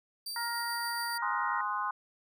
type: tone with tremolo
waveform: sawtooth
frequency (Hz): 4658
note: D8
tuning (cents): -15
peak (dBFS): -33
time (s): 0.26-1.18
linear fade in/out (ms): 5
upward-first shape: sine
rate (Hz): 7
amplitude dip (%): 25
type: harmonic tone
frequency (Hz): 469.8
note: A#4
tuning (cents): +13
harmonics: 2 / 3 / 4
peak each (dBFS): -36 / -38 / -39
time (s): 0.36-1.61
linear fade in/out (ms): 2
type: chord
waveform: sine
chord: Ab dominant seventh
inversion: none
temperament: equal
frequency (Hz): 830.6 / 1046.5 / 1244.5 / 1480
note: Ab5 / C6 / Eb6 / Gb6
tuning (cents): 0 / 0 / 0 / 0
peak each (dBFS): -38 / -33 / -36 / -39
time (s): 1.22-1.91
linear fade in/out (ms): 5
effects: none